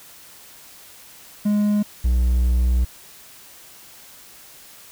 triangle tone pair in turn, 207.7 / 61.22 Hz, G#3 / B1, 0 / -15 cents, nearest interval octave + major sixth, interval 2115 cents, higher first, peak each -14 / -13 dBFS, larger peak second, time 1.45-1.83 / 2.04-2.85 s, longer second, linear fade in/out 10 ms, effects white hiss -45 dBFS RMS until 4.91 s

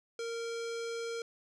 square tone with low-pass filter, 462.7 Hz, A#4, 13 cents flat, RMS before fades -38 dBFS, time 0.19-1.22 s, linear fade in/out 2 ms, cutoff 6400 Hz, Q 1.7, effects none

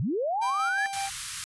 sine linear sweep, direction up, 98 to 1760 Hz, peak -25 dBFS, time 0-0.86 s, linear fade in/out 0 ms
45% pulse tone with tremolo, 788 Hz, G5, 9 cents sharp, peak -29 dBFS, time 0.41-1.1 s, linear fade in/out 20 ms, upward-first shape square, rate 5.4 Hz, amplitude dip 35%
white band-stop noise, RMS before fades -34 dBFS, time 0.93-1.44 s, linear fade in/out 0 ms, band 160 to 1100 Hz, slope 48 dB/octave
effects resampled to 24000 Hz

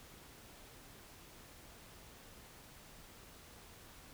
silence, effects pink hiss -57 dBFS RMS until 4.13 s

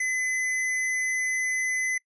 sine tone with hard clipping, 2024 Hz, B6, 42 cents sharp, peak -26 dBFS, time 0-1.98 s, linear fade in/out 5 ms, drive 15 dB, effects noise-tail reverb RT60 0.1 s tail -23 dB re dry + resampled to 24000 Hz

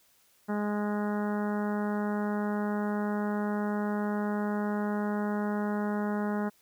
harmonic tone, 207.7 Hz, G#3, in tune, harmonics 1 / 2 / 3 / 4 / 5 / 6 / 7 / 8 / 9, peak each -29 / -36 / -39 / -39 / -43 / -45 / -43 / -49 / -50 dBFS, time 0.48-6.5 s, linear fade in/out 20 ms, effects white hiss -65 dBFS RMS until 6.61 s

